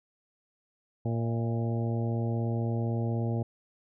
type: harmonic tone with a mistuned harmonic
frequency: 116 Hz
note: A#2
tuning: 8 cents flat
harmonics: 1 / 2 / 3 / 4 / 5 / 6 / 7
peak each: -28 / -34 / -38 / -40 / -42 / -44 / -45 dBFS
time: 1.05-3.43 s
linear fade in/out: 5 ms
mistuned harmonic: 6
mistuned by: -47 cents
effects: none